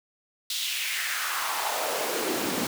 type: noise with high-pass filter sweep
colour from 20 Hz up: pink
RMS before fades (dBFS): -29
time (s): 0.5-2.67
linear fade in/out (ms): 2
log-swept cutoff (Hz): 3800 to 210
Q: 2.5
effects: none